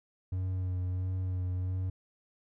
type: tone with vibrato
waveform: triangle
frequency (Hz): 92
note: F#2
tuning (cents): -9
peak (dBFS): -28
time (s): 0.32-1.9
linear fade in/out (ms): 5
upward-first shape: sine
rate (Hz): 1.5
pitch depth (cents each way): 21
effects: none